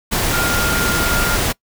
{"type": "tone in noise", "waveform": "sine", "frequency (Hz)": 1406, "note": "F6", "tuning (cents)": 11, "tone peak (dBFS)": -20, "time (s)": [0.32, 1.37], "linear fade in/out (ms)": 20, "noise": "pink", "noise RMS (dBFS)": -18, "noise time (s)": [0.11, 1.53], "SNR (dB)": -5, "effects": ["noise-tail reverb RT60 0.1 s tail -23 dB re dry"]}